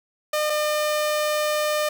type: tone pair in turn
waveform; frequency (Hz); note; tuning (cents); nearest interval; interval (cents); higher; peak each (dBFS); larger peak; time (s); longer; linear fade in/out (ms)
sawtooth; 606 / 603.7; D#5 / D5; -46 / +48; unison; 6; first; -17; neither; 0.33-0.5 / 0.5-1.89; second; 5
effects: none